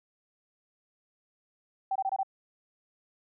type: tone bursts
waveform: sine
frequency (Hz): 774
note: G5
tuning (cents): -22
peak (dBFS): -26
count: 5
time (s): 1.91-2.232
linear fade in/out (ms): 5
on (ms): 46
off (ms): 23
effects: none